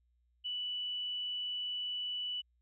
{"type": "tone", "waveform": "sine", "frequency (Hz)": 2965, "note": "F#7", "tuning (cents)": 3, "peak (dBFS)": -35, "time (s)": [0.44, 2.42], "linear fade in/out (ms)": 20, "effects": ["added 60 Hz sine -70 dBFS peak until 2.61 s"]}